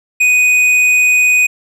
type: tone with hard clipping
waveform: sine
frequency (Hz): 2489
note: D#7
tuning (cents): 0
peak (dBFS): -9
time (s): 0.2-1.47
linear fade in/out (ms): 10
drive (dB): 7
effects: none